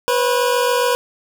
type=tone pair together; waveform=25% pulse; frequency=489.9 / 537.1 Hz; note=B4 / C5; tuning=-14 / +45 cents; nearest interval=major second; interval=159 cents; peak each=-12 / -18 dBFS; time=0.08-0.95 s; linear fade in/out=0 ms; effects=none